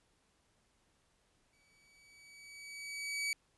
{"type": "tone with exponential growth", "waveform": "sawtooth", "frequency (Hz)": 2278, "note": "C#7", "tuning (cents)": 47, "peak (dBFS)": -29, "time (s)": [1.53, 3.33], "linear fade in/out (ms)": 1, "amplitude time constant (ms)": 390, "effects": ["pink hiss -74 dBFS RMS until 3.57 s", "resampled to 24000 Hz"]}